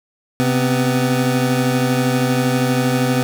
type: tone pair together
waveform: 25% pulse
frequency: 131 / 249.4 Hz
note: C3 / B3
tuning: +2 / +17 cents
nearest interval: major seventh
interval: 1115 cents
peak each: -14 dBFS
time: 0.4-3.23 s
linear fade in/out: 0 ms
effects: none